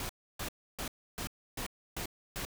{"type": "noise bursts", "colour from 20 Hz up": "pink", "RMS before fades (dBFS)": -38, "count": 7, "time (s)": [0, 2.451], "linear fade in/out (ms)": 2, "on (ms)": 93, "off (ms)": 300, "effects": []}